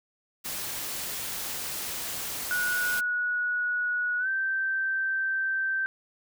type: noise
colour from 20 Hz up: white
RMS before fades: -34 dBFS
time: 0.44-3.01 s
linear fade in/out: 20 ms
type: tone with pitch glide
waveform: sine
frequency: 1462 to 1557.9 Hz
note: F#6 to G6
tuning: -21 to -11 cents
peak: -25 dBFS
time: 2.51-5.86 s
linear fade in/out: 0 ms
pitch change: +110 cents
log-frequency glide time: 4.19-4.28 s
effects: none